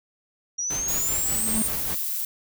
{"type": "linear sweep", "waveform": "sine", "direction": "up", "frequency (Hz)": [5710, 8870], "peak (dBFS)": -25, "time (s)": [0.58, 1.68], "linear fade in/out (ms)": 10}
{"type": "noise with tremolo", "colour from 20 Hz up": "pink", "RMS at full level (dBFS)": -33, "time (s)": [0.7, 1.95], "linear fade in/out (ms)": 5, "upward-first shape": "sine", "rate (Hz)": 5.1, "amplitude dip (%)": 55}
{"type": "noise", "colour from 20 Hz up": "violet", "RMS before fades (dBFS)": -28, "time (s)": [0.88, 2.25], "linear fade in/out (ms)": 2}
{"type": "tone with exponential growth", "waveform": "triangle", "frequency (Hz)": 220, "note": "A3", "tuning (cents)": 0, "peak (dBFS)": -20, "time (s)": [1.11, 1.62], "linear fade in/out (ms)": 0, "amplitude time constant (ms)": 110}
{"effects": []}